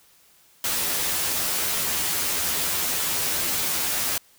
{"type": "noise with comb filter", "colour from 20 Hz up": "white", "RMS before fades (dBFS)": -25, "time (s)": [0.64, 4.18], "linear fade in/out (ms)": 2, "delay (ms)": 12, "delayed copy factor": 0.9, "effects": ["white hiss -57 dBFS RMS until 4.38 s"]}